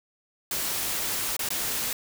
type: noise with dropouts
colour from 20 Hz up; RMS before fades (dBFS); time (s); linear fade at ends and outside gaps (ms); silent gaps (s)
white; -29; 0.51-1.93; 2; 1.367-1.392 / 1.489-1.504
effects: none